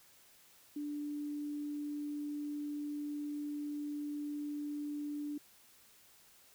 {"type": "tone", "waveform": "sine", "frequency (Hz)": 293.7, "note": "D4", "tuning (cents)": 0, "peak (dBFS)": -37, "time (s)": [0.76, 5.38], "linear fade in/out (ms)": 5, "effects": ["white hiss -63 dBFS RMS until 6.54 s"]}